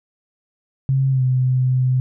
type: tone with pitch glide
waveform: sine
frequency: 134.3 to 128.24 Hz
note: C3 to C3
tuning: +46 to -34 cents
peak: -14 dBFS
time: 0.89-2 s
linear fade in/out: 0 ms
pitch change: -80 cents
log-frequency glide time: 1.1-1.23 s
effects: none